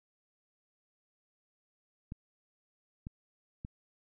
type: clicks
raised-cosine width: 5 ms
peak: -28 dBFS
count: 3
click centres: 2.121 / 3.069 / 3.649 s
effects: none